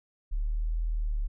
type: linear two-way sweep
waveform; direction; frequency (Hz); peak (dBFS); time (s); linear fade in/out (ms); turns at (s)
sine; up then down; 35.53 to 41.2 to 35.53; -26; 0.31-1.28; 20; 0.78
effects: none